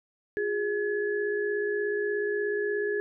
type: tone cluster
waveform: sine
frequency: 356.2 / 412.9 / 1702 Hz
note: F4 / G#4 / G#6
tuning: +34 / -10 / +42 cents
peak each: -36 / -27 / -33 dBFS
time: 0.37-3 s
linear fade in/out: 0 ms
effects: none